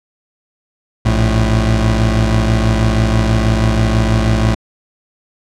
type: tone pair together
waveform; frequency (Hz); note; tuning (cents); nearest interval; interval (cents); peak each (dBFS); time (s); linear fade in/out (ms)
25% pulse; 57.94 / 109.7; A#1 / A2; -10 / -5; major seventh; 1105; -10; 1.05-4.55; 10
effects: low-pass 7000 Hz 12 dB/octave